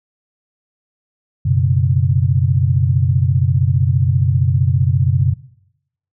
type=chord; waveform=sine; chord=F# suspended fourth; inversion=none; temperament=equal; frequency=92.5 / 123.47 / 138.59 Hz; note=F#2 / B2 / C#3; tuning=0 / 0 / 0 cents; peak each=-16 dBFS; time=1.45-5.34 s; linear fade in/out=10 ms; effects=noise-tail reverb RT60 0.8 s tail -19 dB re dry